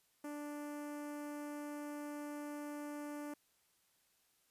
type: tone with notch filter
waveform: sawtooth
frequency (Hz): 293.7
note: D4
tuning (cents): 0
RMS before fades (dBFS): -45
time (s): 0.24-3.34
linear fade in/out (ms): 5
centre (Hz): 3800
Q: 0.6
effects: white hiss -75 dBFS RMS until 4.5 s + resampled to 32000 Hz